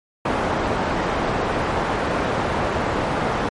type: low-pass noise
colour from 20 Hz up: white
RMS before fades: -22 dBFS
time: 0.25-3.49 s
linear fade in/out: 5 ms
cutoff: 1000 Hz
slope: 12 dB/octave
effects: MP3 48 kbps